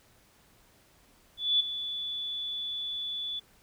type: tone with ADSR envelope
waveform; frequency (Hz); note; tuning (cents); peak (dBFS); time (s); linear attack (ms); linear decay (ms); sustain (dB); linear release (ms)
sine; 3455; A7; -32; -20; 1.37-3.4; 230; 11; -12; 14
effects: pink hiss -62 dBFS RMS until 3.62 s